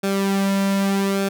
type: tone with flanger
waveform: sawtooth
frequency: 196.3 Hz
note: G3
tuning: 3 cents sharp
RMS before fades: -20 dBFS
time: 0.03-1.29 s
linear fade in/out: 10 ms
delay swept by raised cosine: 1 to 2.7 ms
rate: 0.82 Hz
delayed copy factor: -0.6
effects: none